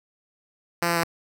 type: tone with pitch steps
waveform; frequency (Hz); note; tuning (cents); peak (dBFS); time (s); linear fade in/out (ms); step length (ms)
5% pulse; 171.5 / 170.5 / 168.1; F3 / F3 / E3; -31 / -41 / +34; -10; 0.82-1.036; 5; 72
effects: none